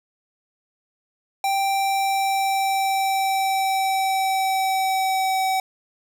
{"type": "tone with pitch glide", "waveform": "square", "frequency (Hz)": [784, 761.2], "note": ["G5", "F#5"], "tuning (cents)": [0, 49], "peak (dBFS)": -20, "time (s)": [1.44, 5.6], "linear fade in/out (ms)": 2, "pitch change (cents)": -51, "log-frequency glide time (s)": [1.6, 5.47], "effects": []}